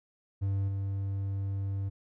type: tone with level steps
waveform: triangle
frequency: 98.1 Hz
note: G2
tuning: 2 cents sharp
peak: -25 / -28 dBFS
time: 0.41-1.9 s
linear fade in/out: 20 ms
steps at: 0.68 s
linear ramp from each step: 5 ms
effects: none